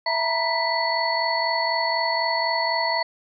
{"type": "tone cluster", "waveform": "sine", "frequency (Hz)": [659, 922, 966, 1984, 4421], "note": ["E5", "A#5", "B5", "B6", "C#8"], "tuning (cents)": [-1, -19, -39, 7, -5], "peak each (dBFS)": -27, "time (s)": [0.06, 3.03], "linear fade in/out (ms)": 5, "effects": []}